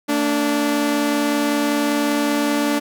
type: tone pair together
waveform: sawtooth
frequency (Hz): 226.1 / 291.4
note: A3 / D4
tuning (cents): +47 / -13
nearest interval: major third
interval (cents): 440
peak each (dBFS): -20 / -14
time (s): 0.08-2.8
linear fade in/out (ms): 20
effects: none